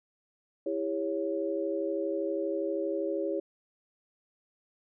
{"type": "chord", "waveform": "sine", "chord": "C# diminished", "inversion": "first", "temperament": "equal with one note detuned", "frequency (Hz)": [329.6, 402.1, 554.4], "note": ["E4", "G4", "C#5"], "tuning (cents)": [0, 44, 0], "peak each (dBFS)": -33, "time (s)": [0.66, 3.4], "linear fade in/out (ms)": 5, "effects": []}